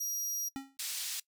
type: tone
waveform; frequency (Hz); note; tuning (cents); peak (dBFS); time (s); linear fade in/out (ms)
sawtooth; 5730; F8; +44; -30; 0-0.49; 10
type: tone with exponential decay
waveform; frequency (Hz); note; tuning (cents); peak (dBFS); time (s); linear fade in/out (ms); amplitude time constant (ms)
square; 271.6; C#4; -35; -34; 0.56-0.77; 0; 44
type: band-pass noise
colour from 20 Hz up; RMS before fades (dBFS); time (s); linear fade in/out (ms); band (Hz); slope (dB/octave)
pink; -38; 0.79-1.2; 5; 3900 to 14000; 12
effects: noise-tail reverb RT60 0.1 s tail -20 dB re dry